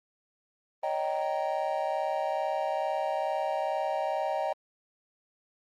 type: chord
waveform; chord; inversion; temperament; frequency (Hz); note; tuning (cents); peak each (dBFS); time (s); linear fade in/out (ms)
triangle; Eb dominant seventh; third; just; 560 / 622.3 / 777.8 / 933.4; Db5 / Eb5 / G5 / Bb5; +18 / 0 / -14 / +2; -33 / -30 / -30 / -34; 0.83-4.53; 5
effects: Opus 24 kbps